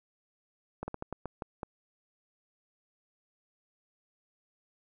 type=slowing click train; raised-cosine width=1 ms; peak=-22 dBFS; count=8; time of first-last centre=0.83-1.632 s; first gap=50 ms; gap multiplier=1.27; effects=none